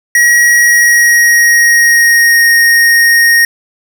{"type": "tone with pitch glide", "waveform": "square", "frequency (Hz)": [1905, 1861.5], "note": ["A#6", "A#6"], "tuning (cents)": [37, -3], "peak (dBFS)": -5, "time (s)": [0.15, 3.45], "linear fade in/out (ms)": 2, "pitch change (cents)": -40, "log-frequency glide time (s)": [0.54, 2.49], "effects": []}